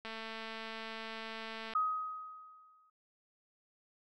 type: click train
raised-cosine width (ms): 0.3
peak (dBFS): -28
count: 377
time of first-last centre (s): 0.05-1.736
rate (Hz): 223
type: tone with exponential decay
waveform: sine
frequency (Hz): 1259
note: D#6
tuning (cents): +20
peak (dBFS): -27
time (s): 1.75-2.9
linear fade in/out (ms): 5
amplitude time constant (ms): 250
effects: none